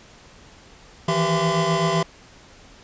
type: tone cluster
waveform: square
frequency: 160.2 / 168 / 389.9 / 671 / 1024 Hz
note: E3 / E3 / G4 / E5 / C6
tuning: -49 / +33 / -9 / +31 / -38 cents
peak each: -26 dBFS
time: 1.08-2.03 s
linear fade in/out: 5 ms
effects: pink hiss -48 dBFS RMS until 2.83 s + resampled to 16000 Hz